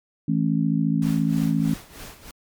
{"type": "harmonic tone", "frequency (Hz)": 54.4, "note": "A1", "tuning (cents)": -19, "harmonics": [3, 4, 5], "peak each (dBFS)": [-22, -23, -24], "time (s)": [0.28, 1.74], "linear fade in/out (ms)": 5}
{"type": "noise with tremolo", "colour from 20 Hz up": "pink", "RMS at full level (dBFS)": -38, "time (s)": [1.02, 2.31], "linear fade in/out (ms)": 2, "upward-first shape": "sine", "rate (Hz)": 3.2, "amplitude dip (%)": 75}
{"effects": ["MP3 96 kbps"]}